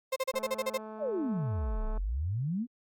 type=tone bursts; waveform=35% pulse; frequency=526 Hz; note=C5; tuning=9 cents sharp; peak=-26 dBFS; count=9; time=0.12-0.778 s; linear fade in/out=10 ms; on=42 ms; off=35 ms
type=click train; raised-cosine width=1 ms; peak=-31 dBFS; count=356; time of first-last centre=0.34-1.976 s; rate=217 Hz
type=exponential two-way sweep; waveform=sine; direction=down then up; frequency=699 to 30.87 to 256.2 Hz; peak=-29 dBFS; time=0.98-2.67 s; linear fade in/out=50 ms; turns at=1.87 s
effects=Opus 48 kbps